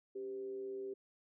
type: tone with frequency modulation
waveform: sine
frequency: 392 Hz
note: G4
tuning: in tune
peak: -40 dBFS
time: 0.15-0.94 s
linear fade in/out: 10 ms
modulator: 116 Hz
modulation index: 0.35
effects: none